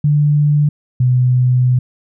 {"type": "tone pair in turn", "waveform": "sine", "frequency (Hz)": [147.5, 125.93], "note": ["D3", "B2"], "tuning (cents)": [8, 34], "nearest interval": "minor third", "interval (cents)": 274, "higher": "first", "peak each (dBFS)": -9, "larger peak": "neither", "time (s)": [[0.04, 0.69], [1, 1.79]], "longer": "second", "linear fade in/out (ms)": 5, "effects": []}